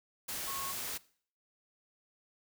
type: tone in noise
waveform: sine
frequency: 1095 Hz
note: C#6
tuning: 22 cents flat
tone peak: -41 dBFS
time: 0.47-0.72 s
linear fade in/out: 10 ms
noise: white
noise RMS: -39 dBFS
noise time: 0.28-0.98 s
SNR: -5 dB
effects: noise-tail reverb RT60 0.5 s tail -20 dB re dry